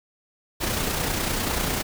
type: noise with amplitude modulation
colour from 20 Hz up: pink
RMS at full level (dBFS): -24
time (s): 0.6-1.83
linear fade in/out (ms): 20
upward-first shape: sine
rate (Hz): 30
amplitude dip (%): 40
effects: none